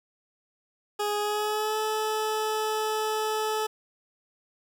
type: tone with pitch glide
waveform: 20% pulse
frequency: 415.3 to 432.9 Hz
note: G#4 to A4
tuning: 0 to -28 cents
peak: -21 dBFS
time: 0.99-3.67 s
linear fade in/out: 10 ms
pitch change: +72 cents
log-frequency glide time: 1.19-1.77 s
effects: 10-bit